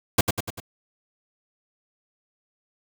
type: noise with echo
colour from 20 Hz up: pink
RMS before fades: -17 dBFS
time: 0.18-0.21 s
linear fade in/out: 5 ms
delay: 98 ms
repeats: 4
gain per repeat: -5 dB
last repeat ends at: 0.602 s
effects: none